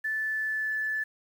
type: tone with pitch glide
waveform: sine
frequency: 1751 to 1740.9 Hz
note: A6 to A6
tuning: -9 to -19 cents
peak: -27 dBFS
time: 0.04-1.04 s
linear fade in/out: 10 ms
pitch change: -10 cents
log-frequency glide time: 0.16-0.7 s
effects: 9-bit